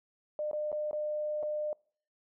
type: tone with dropouts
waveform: sine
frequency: 603 Hz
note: D5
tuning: 46 cents sharp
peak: -31 dBFS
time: 0.39-1.73 s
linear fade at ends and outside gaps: 1 ms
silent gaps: 0.513-0.531 / 0.718-0.727 / 0.911-0.93 / 1.428-1.432 s
effects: noise-tail reverb RT60 0.5 s tail -26 dB re dry